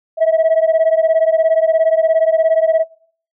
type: beating tone pair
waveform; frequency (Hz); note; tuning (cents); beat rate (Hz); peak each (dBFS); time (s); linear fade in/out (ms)
sine; 640 / 657; D#5 / E5; +49 / -6; 17; -11; 0.17-2.85; 50
effects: noise-tail reverb RT60 0.5 s tail -22 dB re dry + tanh soft clip ceiling -7 dBFS